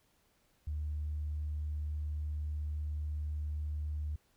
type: tone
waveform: sine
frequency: 75.3 Hz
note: D2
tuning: 44 cents sharp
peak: -33 dBFS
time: 0.67-4.16 s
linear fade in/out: 5 ms
effects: tanh soft clip ceiling -29 dBFS + pink hiss -72 dBFS RMS until 4.36 s